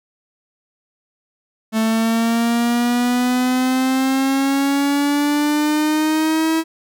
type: exponential sweep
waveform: 45% pulse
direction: up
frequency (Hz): 220 to 324.7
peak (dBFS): -15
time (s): 1.72-6.64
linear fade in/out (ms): 50
effects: none

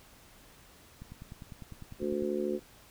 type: click train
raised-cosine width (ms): 5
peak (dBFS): -32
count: 13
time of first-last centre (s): 1.02-2.225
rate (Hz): 9.96
type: harmonic tone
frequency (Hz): 73.2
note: D2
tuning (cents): -5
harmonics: 3 / 4 / 5 / 6 / 7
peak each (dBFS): -36 / -39 / -32 / -42 / -37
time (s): 1.99-2.6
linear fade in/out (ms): 50
effects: pink hiss -57 dBFS RMS until 2.9 s

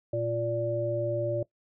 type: harmonic tone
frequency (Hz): 116.54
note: A#2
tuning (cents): 0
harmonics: 1 / 3 / 5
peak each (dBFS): -33 / -33 / -28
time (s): 0.13-1.43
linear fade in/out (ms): 5
effects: noise-tail reverb RT60 0.1 s tail -19 dB re dry

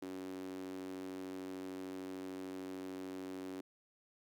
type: tone with high-pass filter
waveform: sawtooth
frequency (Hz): 93.4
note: F#2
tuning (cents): +17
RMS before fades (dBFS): -45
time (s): 0.02-3.61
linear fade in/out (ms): 5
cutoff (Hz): 310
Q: 6.3
effects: none

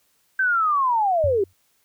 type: linear sweep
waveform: sine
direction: down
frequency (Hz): 1568 to 370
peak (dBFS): -17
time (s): 0.39-1.44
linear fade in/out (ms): 5
type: tone with exponential decay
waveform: sine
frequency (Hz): 91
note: F#2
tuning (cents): -28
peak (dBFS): -20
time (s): 1.24-1.53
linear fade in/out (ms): 0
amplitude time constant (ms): 63
effects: white hiss -65 dBFS RMS until 1.84 s

